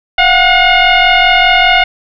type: tone with frequency modulation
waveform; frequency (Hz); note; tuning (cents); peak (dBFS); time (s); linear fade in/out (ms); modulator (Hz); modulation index
sine; 698.5; F5; 0; -5; 0.18-1.84; 5; 721; 3.5
effects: none